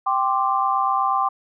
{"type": "chord", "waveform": "sine", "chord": "G suspended fourth", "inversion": "none", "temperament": "equal", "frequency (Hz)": [784, 1046.5, 1174.7], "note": ["G5", "C6", "D6"], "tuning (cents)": [0, 0, 0], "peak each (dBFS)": -22, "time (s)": [0.06, 1.29], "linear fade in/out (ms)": 10, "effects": []}